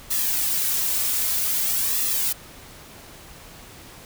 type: noise with flanger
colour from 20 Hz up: blue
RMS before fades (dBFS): -23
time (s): 0.1-2.33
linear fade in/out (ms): 10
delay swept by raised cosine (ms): 1.3 to 3.8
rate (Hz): 0.52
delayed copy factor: -0.75
effects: pink hiss -44 dBFS RMS until 4.05 s